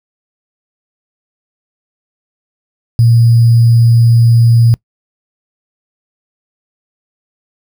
sine tone with sample-and-hold, 116.54 Hz, A#2, in tune, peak -4 dBFS, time 2.99-4.74 s, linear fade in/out 0 ms, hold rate 4900 Hz, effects noise-tail reverb RT60 0.1 s tail -24 dB re dry

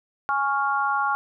sine chord, Db major, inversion second, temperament equal, 830.6 / 1108.7 / 1396.9 Hz, Ab5 / Db6 / F6, 0 / 0 / 0 cents, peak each -25 dBFS, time 0.29-1.15 s, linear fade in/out 0 ms, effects none

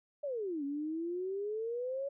sine exponential two-way sweep, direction down then up, 604 to 276.6 to 564 Hz, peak -34 dBFS, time 0.23-2.09 s, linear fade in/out 10 ms, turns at 0.64 s, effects none

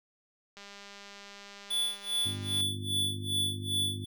click train, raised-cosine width 0.2 ms, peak -31 dBFS, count 411, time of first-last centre 0.57-2.61 s, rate 201 Hz
square tone with tremolo, 3456 Hz, A7, 32 cents flat, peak -27 dBFS, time 1.7-4.06 s, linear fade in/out 10 ms, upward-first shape sine, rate 2.5 Hz, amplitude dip 95%
harmonic tone, 50.3 Hz, G1, 45 cents sharp, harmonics 2 / 3 / 4 / 5 / 6 / 7, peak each -36 / -48 / -49 / -43 / -53 / -48 dBFS, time 2.25-4.05 s, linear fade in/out 10 ms
effects none

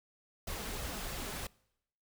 pink noise with flanger, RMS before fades -40 dBFS, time 0.47-1.47 s, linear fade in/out 5 ms, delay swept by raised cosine 1.5 to 4.8 ms, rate 3 Hz, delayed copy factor +0.5, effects noise-tail reverb RT60 0.8 s tail -24 dB re dry

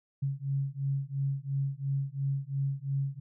sine beating tone pair, 136.4 / 139.3 Hz, C#3 / C#3, -28 / +9 cents, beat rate 2.9 Hz, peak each -32 / -32 dBFS, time 0.22-3.2 s, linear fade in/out 10 ms, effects none

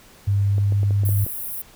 sine tone with pitch glide, 100 to 100.75 Hz, G2 to G2, +35 to +48 cents, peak -16 dBFS, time 0.27-1.25 s, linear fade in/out 10 ms, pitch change +13 cents, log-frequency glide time 0.51-0.61 s
clicks, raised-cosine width 2 ms, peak -20 dBFS, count 7, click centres 0.582 / 0.723 / 0.832 / 0.908 / 1.035 / 1.091 / 1.265 s
white high-pass noise, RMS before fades -30 dBFS, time 1.05-1.62 s, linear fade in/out 5 ms, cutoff 10000 Hz, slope 48 dB/octave
effects pink hiss -49 dBFS RMS until 1.75 s

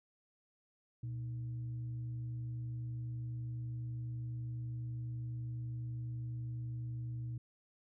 sine tone with frequency modulation, 120 Hz, B2, 49 cents flat, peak -38 dBFS, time 1.03-7.38 s, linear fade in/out 5 ms, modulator 188 Hz, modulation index 0.23, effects none

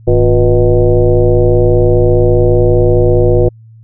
sine tone with frequency modulation, 230.5 Hz, A#3, 19 cents flat, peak -5 dBFS, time 0.07-3.49 s, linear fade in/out 10 ms, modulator 129 Hz, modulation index 2.5, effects added 112 Hz sine -35 dBFS peak until 3.83 s

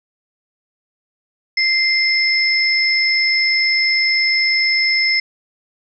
sine tone pair together, 2089 / 5231 Hz, C7 / E8, -3 / -14 cents, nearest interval octave + major third, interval 1589 cents, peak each -15 / -17 dBFS, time 1.57-5.2 s, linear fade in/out 5 ms, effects none

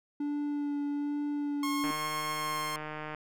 triangle tone with vibrato, 289.9 Hz, D4, 22 cents flat, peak -28 dBFS, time 0.2-1.91 s, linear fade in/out 5 ms, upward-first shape sine, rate 1.2 Hz, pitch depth 12 cents each way
sawtooth tone with pitch glide, 1079 to 1066.6 Hz, C#6 to C6, -47 to +33 cents, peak -29 dBFS, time 1.63-2.76 s, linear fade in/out 2 ms, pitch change -20 cents, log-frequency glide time 2.32-2.64 s
click train, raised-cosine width 0.5 ms, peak -24 dBFS, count 201, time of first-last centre 1.84-3.147 s, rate 153 Hz
effects none

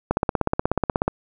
click train, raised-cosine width 1 ms, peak -5 dBFS, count 17, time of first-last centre 0.11-1.08 s, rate 16.5 Hz, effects none

